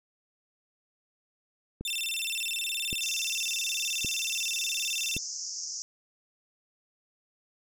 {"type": "click train", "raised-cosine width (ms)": 3, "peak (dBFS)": -23, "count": 4, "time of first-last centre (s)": [1.81, 5.166], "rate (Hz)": 0.894}
{"type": "tone with vibrato", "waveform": "sawtooth", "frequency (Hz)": 3100, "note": "G7", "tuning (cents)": -20, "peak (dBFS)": -27, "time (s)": [1.85, 5.18], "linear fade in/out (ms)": 2, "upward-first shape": "square", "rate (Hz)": 19, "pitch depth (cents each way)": 250}
{"type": "band-pass noise", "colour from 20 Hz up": "pink", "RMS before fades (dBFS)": -37, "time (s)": [3.02, 5.82], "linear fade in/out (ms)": 0, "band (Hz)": [5100, 6900], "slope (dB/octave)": 96}
{"effects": []}